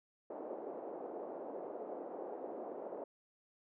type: band-pass noise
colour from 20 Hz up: white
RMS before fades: -45 dBFS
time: 0.3-3.04 s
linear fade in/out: 5 ms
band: 310 to 660 Hz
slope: 24 dB/octave
effects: none